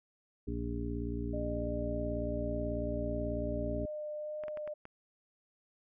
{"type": "harmonic tone", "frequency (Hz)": 58.27, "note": "A#1", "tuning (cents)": 0, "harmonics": [1, 2, 3, 4, 5, 7], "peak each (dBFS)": [-38, -41, -50, -41, -40, -43], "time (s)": [0.47, 3.86], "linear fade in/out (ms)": 10}
{"type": "tone with vibrato", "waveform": "sine", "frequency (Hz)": 605, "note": "D#5", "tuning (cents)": -49, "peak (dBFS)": -37, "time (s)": [1.33, 4.74], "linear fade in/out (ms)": 10, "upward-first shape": "sine", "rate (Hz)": 1.7, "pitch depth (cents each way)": 9}
{"type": "clicks", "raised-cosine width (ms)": 0.5, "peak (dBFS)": -32, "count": 5, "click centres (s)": [4.437, 4.482, 4.573, 4.676, 4.854]}
{"effects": []}